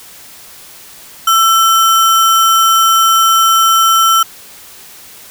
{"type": "tone with sample-and-hold", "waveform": "sine", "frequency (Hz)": 1335, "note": "E6", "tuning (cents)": 22, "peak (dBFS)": -6, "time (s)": [1.27, 4.23], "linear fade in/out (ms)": 5, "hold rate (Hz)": 4410, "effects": ["white hiss -36 dBFS RMS until 5.3 s"]}